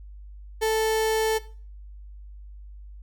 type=tone; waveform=35% pulse; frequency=440 Hz; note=A4; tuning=in tune; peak=-19 dBFS; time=0.61-1.39 s; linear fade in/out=20 ms; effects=noise-tail reverb RT60 0.4 s tail -17 dB re dry + added 50 Hz sine -40 dBFS peak until 3.02 s